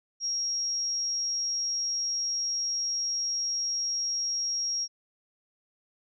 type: tone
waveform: sine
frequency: 5600 Hz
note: F8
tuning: 4 cents sharp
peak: -27 dBFS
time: 0.2-4.88 s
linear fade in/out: 50 ms
effects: none